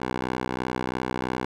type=tone with band-pass filter; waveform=10% pulse; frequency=63 Hz; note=B1; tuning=35 cents sharp; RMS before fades=-29 dBFS; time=0-1.46 s; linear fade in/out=10 ms; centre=840 Hz; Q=0.56; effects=none